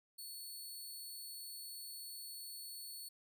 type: tone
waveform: 15% pulse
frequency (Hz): 4417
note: C#8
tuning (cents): -7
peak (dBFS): -40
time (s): 0.18-3.09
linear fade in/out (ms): 10
effects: none